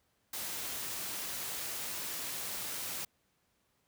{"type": "noise", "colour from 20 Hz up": "white", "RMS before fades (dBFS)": -39, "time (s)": [0.33, 3.05], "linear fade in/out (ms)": 5, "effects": ["pink hiss -75 dBFS RMS until 3.87 s", "high-pass 60 Hz 12 dB/octave"]}